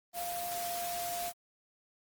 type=tone in noise; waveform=sine; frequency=698.5 Hz; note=F5; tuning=in tune; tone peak=-36 dBFS; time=0.13-1.33 s; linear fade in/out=50 ms; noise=white; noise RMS=-40 dBFS; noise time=0.13-1.33 s; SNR=+1 dB; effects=Opus 24 kbps